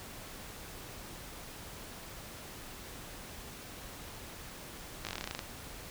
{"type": "slowing click train", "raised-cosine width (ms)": 0.2, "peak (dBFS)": -19, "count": 13, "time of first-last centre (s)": [5.05, 5.392], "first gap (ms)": 18, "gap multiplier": 1.08, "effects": ["pink hiss -47 dBFS RMS until 5.9 s"]}